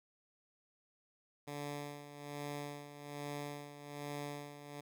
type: tone with tremolo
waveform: 10% pulse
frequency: 145.1 Hz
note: D3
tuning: 21 cents flat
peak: -32 dBFS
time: 1.47-4.81 s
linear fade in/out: 10 ms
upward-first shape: sine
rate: 1.2 Hz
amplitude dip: 70%
effects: none